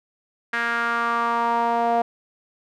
sawtooth tone with band-pass filter sweep, 234.1 Hz, A#3, 8 cents sharp, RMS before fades -22 dBFS, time 0.53-2.02 s, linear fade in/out 5 ms, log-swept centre 1700 to 710 Hz, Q 3.9, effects none

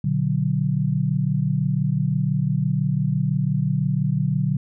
sine chord, B minor, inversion none, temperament equal with one note detuned, 120.93 / 146.83 / 185 Hz, B2 / D3 / F#3, -36 / 0 / 0 cents, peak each -25 / -21 / -24 dBFS, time 0.04-4.57 s, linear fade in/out 5 ms, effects none

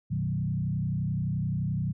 sine tone with frequency modulation, 143.3 Hz, D3, 42 cents flat, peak -26 dBFS, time 0.1-1.93 s, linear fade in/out 20 ms, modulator 31.6 Hz, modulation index 1.4, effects none

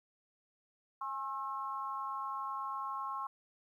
sine tone with amplitude modulation, 1077 Hz, C6, 50 cents sharp, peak -32 dBFS, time 1.01-3.27 s, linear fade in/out 5 ms, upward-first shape sine, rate 248 Hz, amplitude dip 95%, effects 12-bit

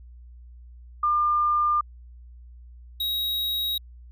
sine / square tone pair in turn, 1200 / 3810 Hz, D6 / A#7, +37 / +37 cents, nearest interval octave + minor sixth, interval 2000 cents, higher second, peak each -19 / -25 dBFS, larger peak first, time 1.03-1.81 / 3-3.78 s, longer neither, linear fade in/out 5 ms, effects added 60 Hz sine -43 dBFS peak until 4.11 s

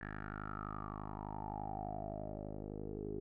10% pulse tone with low-pass filter sweep, 51.7 Hz, G#1, 7 cents flat, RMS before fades -44 dBFS, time 0.01-3.2 s, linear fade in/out 5 ms, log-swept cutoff 1700 to 400 Hz, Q 9.1, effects none

